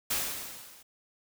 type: noise with level ramp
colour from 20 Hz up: white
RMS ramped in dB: -28 to -55 dBFS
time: 0.1-0.83 s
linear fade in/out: 10 ms
effects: none